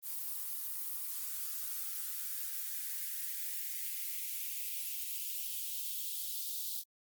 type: noise with high-pass filter sweep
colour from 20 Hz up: violet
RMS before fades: -39 dBFS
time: 0.02-6.84 s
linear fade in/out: 50 ms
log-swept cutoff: 870 to 3900 Hz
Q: 3.1
effects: Opus 24 kbps